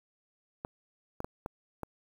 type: clicks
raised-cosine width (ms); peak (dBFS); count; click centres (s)
1; -22; 5; 0.649 / 1.204 / 1.245 / 1.461 / 1.833
effects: 8-bit